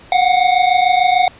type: tone pair together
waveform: square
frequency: 718 / 744.7 Hz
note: F5 / F#5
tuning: +48 / +11 cents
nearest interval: minor second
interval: 63 cents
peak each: -14 dBFS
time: 0.12-1.28 s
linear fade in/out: 2 ms
effects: pink hiss -42 dBFS RMS until 1.39 s + resampled to 8000 Hz